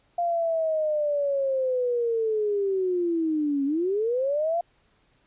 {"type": "linear two-way sweep", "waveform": "sine", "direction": "down then up", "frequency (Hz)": [698.5, 272.2, 698.5], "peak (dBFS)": -22, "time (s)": [0.18, 4.61], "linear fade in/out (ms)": 5, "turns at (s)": 3.65, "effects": ["pink hiss -65 dBFS RMS until 5.26 s", "resampled to 8000 Hz"]}